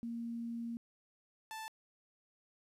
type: tone pair in turn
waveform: sine / sawtooth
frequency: 233.1 / 880.1 Hz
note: A#3 / A5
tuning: 0 / 0 cents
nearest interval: octave + major seventh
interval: 2300 cents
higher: second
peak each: -38 / -39 dBFS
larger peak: first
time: 0.03-0.77 / 1.51-1.68 s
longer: first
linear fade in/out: 0 ms
effects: resampled to 32000 Hz + 12-bit